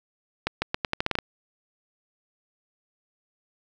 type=accelerating click train; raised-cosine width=0.3 ms; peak=-8 dBFS; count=10; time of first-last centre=0.47-1.187 s; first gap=150 ms; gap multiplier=0.83; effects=none